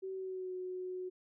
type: tone with pitch glide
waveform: sine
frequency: 380.8 to 367.4 Hz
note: F#4 to F#4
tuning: +50 to -12 cents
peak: -38 dBFS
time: 0.02-1.1 s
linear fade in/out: 20 ms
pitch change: -62 cents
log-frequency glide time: 0.13-0.54 s
effects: none